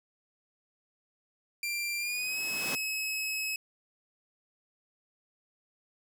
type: tone with pitch glide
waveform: sawtooth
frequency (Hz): 2370 to 2570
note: D7 to E7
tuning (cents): +15 to -45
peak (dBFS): -28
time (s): 1.63-3.56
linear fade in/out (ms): 2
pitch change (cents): +140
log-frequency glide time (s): 1.98-2.39
type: noise with exponential growth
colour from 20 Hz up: pink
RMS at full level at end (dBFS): -33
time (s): 1.87-2.75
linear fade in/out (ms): 0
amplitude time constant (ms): 190
effects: high-pass 200 Hz 12 dB/octave